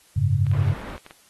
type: chord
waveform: sine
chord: F# suspended second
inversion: none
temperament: equal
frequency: 92.5 / 103.83 / 138.59 Hz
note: F#2 / G#2 / C#3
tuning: 0 / 0 / 0 cents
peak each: -23 / -21 / -22 dBFS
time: 0.16-0.74 s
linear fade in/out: 10 ms
type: clicks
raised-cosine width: 0.3 ms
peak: -26 dBFS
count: 10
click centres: 0.467 / 0.515 / 0.647 / 0.685 / 0.815 / 0.902 / 0.938 / 0.979 / 1.064 / 1.109 s
type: low-pass noise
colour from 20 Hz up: pink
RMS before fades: -37 dBFS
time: 0.53-0.97 s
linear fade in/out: 5 ms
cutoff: 2100 Hz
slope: 12 dB/octave
effects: white hiss -56 dBFS RMS until 1.29 s + AAC 32 kbps